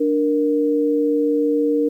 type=tone pair together; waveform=sine; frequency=294.3 / 467.2 Hz; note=D4 / A#4; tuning=+4 / +4 cents; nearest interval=minor sixth; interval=800 cents; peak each=-18 dBFS; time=0-1.89 s; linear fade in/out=10 ms; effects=9-bit